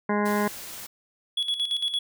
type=harmonic tone; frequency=207.2 Hz; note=G#3; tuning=4 cents flat; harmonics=1 / 2 / 3 / 4 / 5 / 7 / 8 / 9 / 10; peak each=-25 / -28 / -32 / -32 / -30 / -37 / -36 / -38 / -39 dBFS; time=0.09-0.48 s; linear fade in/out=5 ms
type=noise; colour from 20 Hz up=white; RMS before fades=-39 dBFS; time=0.25-0.87 s; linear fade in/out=10 ms
type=tone with tremolo; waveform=triangle; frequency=3375 Hz; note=G#7; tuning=27 cents sharp; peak=-21 dBFS; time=1.37-1.99 s; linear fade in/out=5 ms; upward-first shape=square; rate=8.8 Hz; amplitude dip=65%
effects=none